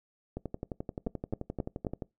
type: two click trains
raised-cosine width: 2 ms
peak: -22 / -18 dBFS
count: 20 / 4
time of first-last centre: 0.37-2.022 / 1.07-1.868 s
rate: 11.5 / 3.76 Hz
effects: noise-tail reverb RT60 0.2 s tail -23 dB re dry